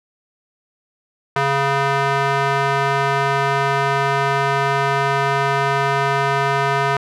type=tone with band-pass filter; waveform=square; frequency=138.59 Hz; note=C#3; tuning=in tune; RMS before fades=-18 dBFS; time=1.36-6.97 s; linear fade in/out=2 ms; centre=1200 Hz; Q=1.1; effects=none